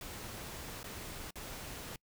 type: noise with dropouts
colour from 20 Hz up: pink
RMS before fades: -45 dBFS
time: 0.01-1.96 s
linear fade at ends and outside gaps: 2 ms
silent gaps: 0.831-0.841 / 1.307-1.356 s
effects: noise-tail reverb RT60 0.1 s tail -26 dB re dry